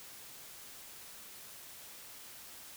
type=silence; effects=white hiss -51 dBFS RMS until 2.76 s